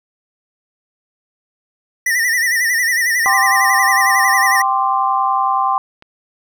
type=tone with vibrato; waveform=square; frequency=1900 Hz; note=A#6; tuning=33 cents sharp; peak=-14 dBFS; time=2.06-4.62 s; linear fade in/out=5 ms; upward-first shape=sine; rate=11 Hz; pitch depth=95 cents each way
type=chord; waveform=sine; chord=G suspended fourth; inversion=none; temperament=just; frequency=784 / 1045.3 / 1176 Hz; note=G5 / C6 / D6; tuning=0 / -2 / +2 cents; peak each=-17 / -16 / -20 dBFS; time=3.26-5.78 s; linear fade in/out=0 ms
type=clicks; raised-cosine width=0.3 ms; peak=-24 / -24 dBFS; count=2; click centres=3.572 / 6.024 s
effects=none